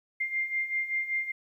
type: beating tone pair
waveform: sine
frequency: 2102 / 2107.2 Hz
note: C7 / C7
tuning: +7 / +12 cents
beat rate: 5.2 Hz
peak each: -34 / -29 dBFS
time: 0.2-1.32 s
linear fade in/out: 10 ms
effects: 11-bit